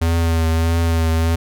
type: tone with vibrato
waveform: square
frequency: 82.41 Hz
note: E2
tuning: in tune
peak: -15 dBFS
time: 0.01-1.36 s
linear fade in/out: 10 ms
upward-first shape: triangle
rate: 1.6 Hz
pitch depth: 32 cents each way
effects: none